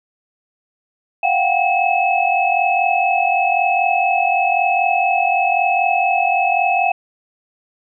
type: tone cluster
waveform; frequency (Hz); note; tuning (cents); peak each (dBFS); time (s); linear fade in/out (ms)
sine; 701 / 742 / 786 / 2586; F5 / F#5 / G5 / E7; +6 / +5 / +4 / -34; -19; 1.23-6.92; 5
effects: none